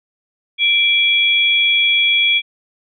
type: tone pair together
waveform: sine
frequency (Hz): 2349 / 3336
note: D7 / G#7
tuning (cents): 0 / +7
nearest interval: tritone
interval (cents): 607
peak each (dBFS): -14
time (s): 0.58-2.42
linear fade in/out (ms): 50
effects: none